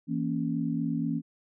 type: chord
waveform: sine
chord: A# diminished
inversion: second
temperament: equal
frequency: 164.81 / 233.1 / 277.2 Hz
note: E3 / A#3 / C#4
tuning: 0 / 0 / 0 cents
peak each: -31 dBFS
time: 0.07-1.22 s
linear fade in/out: 50 ms
effects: none